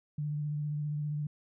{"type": "tone with vibrato", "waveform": "sine", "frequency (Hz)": 148.7, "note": "D3", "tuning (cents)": 22, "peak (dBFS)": -31, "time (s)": [0.18, 1.27], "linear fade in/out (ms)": 5, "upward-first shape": "sine", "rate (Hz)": 15, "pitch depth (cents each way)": 24, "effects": []}